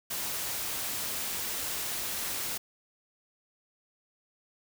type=noise; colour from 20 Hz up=white; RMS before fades=-34 dBFS; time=0.1-2.58 s; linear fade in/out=10 ms; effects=none